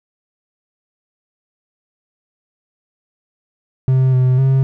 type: tone with pitch steps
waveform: triangle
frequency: 130.6 / 127.9 / 133.6 Hz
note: C3 / C3 / C3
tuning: -3 / -39 / +36 cents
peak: -8 dBFS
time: 3.88-4.63 s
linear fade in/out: 0 ms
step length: 250 ms
effects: none